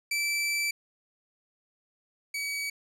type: tone pair in turn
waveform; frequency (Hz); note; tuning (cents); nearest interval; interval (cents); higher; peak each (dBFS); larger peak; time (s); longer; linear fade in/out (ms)
sawtooth; 2325 / 2273; D7 / C#7; -18 / +43; unison; 39; first; -23 / -27; first; 0.11-0.71 / 2.34-2.7; first; 5
effects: low-pass 12000 Hz 12 dB/octave